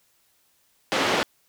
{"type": "band-pass noise", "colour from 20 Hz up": "pink", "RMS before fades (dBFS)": -23, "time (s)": [0.92, 1.23], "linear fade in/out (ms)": 0, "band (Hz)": [300, 3900], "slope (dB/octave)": 12, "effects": ["white hiss -65 dBFS RMS until 1.48 s"]}